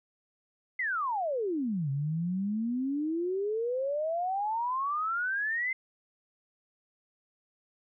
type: exponential two-way sweep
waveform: sine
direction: down then up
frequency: 2093 to 134.7 to 2093 Hz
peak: -28 dBFS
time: 0.79-5.73 s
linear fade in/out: 5 ms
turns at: 1.9 s
effects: none